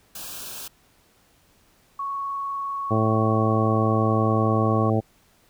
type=band-stop noise; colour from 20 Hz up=white; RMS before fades=-36 dBFS; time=0.15-0.68 s; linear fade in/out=5 ms; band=1700 to 2400 Hz; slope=96 dB/octave
type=tone with vibrato; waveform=sine; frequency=1108.7 Hz; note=C#6; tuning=in tune; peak=-26 dBFS; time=1.99-4.9 s; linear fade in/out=5 ms; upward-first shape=sine; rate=20 Hz; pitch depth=19 cents each way
type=harmonic tone; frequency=110 Hz; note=A2; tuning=in tune; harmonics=1 / 2 / 3 / 4 / 5 / 6 / 7; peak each=-22 / -25 / -27 / -28 / -29 / -30 / -30 dBFS; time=2.9-5.01 s; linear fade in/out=20 ms
effects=pink hiss -60 dBFS RMS until 5.49 s